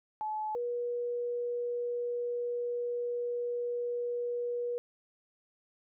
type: tone pair in turn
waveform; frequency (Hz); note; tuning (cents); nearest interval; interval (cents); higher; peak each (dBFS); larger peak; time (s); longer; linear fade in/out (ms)
sine; 859 / 482.1; A5 / B4; -42 / -42; minor seventh; 1000; first; -32 / -31; second; 0.21-0.55 / 0.55-4.78; second; 0
effects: none